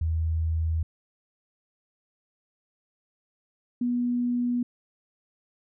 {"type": "tone pair in turn", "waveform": "sine", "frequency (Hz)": [80.8, 243.4], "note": ["E2", "B3"], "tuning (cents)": [-34, -25], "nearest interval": "octave + perfect fifth", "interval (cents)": 1909, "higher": "second", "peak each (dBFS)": -23, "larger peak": "neither", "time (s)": [[0.01, 0.83], [3.81, 4.63]], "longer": "neither", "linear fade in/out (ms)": 5, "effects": []}